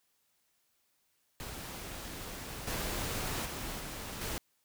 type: noise with level steps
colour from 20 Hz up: pink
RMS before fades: -43 / -36 / -40 / -42 / -37 dBFS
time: 1.4-4.38 s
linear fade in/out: 0 ms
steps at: 2.67 / 3.45 / 3.79 / 4.21 s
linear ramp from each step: 5 ms
effects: white hiss -75 dBFS RMS until 4.64 s